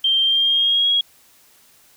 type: tone with pitch glide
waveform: sine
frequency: 3160 to 3306 Hz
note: G7 to G#7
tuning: +13 to -9 cents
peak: -14 dBFS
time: 0.04-1.01 s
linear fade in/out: 5 ms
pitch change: +78 cents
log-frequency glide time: 0.23-0.9 s
effects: white hiss -53 dBFS RMS until 1.96 s